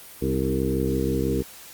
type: harmonic tone with a mistuned harmonic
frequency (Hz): 66.1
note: C2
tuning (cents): +18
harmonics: 1 / 2 / 3 / 4 / 5 / 6 / 7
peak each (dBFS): -29 / -29 / -29 / -29 / -29 / -29 / -29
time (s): 0.21-1.43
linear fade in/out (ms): 20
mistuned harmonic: 5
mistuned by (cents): -26
effects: white hiss -44 dBFS RMS until 1.73 s + Opus 32 kbps